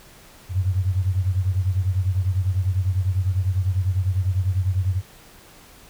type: beating tone pair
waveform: sine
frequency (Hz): 91.5 / 101.5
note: F#2 / G#2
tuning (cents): -19 / -39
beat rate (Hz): 10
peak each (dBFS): -20 / -24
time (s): 0.49-5.02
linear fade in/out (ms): 50
effects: pink hiss -48 dBFS RMS until 5.89 s